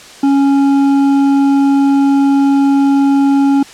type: tone with hard clipping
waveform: sine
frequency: 277.2 Hz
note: C#4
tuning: in tune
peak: -9 dBFS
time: 0.23-3.63 s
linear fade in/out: 5 ms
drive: 7 dB
effects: white hiss -35 dBFS RMS until 3.73 s + low-pass 7000 Hz 12 dB/octave